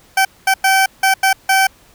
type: tone bursts at uneven times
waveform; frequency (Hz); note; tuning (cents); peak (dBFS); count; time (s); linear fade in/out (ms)
20% pulse; 770; G5; -31; -5; 6; 0.17-0.25 / 0.47-0.54 / 0.64-0.86 / 1.03-1.14 / 1.23-1.33 / 1.49-1.67; 5
effects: pink hiss -49 dBFS RMS until 1.94 s